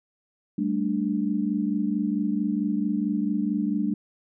sine chord, G suspended second, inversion none, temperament just, 196 / 220.5 / 294 Hz, G3 / A3 / D4, 0 / +4 / +2 cents, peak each -27 dBFS, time 0.58-3.94 s, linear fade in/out 5 ms, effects none

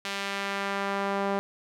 sawtooth tone with band-pass filter sweep, 198.2 Hz, G3, 19 cents sharp, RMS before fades -30 dBFS, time 0.05-1.39 s, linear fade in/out 0 ms, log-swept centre 3100 to 730 Hz, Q 0.85, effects none

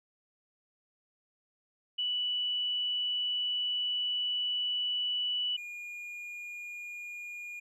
sine / triangle tone pair in turn, 2960 / 2430 Hz, F#7 / D#7, 0 / -42 cents, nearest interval minor third, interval 342 cents, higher first, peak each -29 / -38 dBFS, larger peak first, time 1.98-5.57 / 5.57-7.6 s, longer first, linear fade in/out 10 ms, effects none

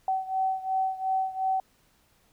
sine beating tone pair, 760 / 762.8 Hz, F#5 / G5, +46 / -47 cents, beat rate 2.8 Hz, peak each -27 / -30 dBFS, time 0.08-1.6 s, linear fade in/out 2 ms, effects pink hiss -65 dBFS RMS until 2.32 s

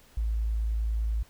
sine tone, 55 Hz, A1, in tune, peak -25 dBFS, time 0.17-1.23 s, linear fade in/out 5 ms, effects pink hiss -58 dBFS RMS until 1.29 s

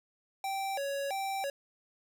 square tone with vibrato, 659.3 Hz, E5, in tune, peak -33 dBFS, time 0.44-1.5 s, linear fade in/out 2 ms, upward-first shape square, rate 1.5 Hz, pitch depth 290 cents each way, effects none

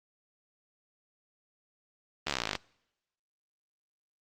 slowing click train, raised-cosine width 0.2 ms, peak -12 dBFS, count 18, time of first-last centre 2.27-2.553 s, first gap 13 ms, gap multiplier 1.03, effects noise-tail reverb RT60 0.9 s tail -25 dB re dry + Opus 24 kbps

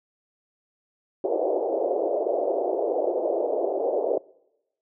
white band-pass noise, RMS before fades -25 dBFS, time 1.24-4.18 s, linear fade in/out 2 ms, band 350 to 670 Hz, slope 48 dB/octave, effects noise-tail reverb RT60 0.9 s tail -24 dB re dry

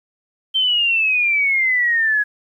sine exponential sweep, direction down, 3136 to 1665 Hz, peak -14 dBFS, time 0.54-2.24 s, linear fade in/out 20 ms, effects 9-bit

